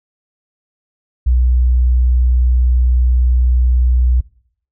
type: tone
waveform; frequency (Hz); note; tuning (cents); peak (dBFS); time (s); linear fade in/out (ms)
sine; 61.8; B1; +2; -9; 1.26-4.21; 10
effects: noise-tail reverb RT60 0.6 s tail -21 dB re dry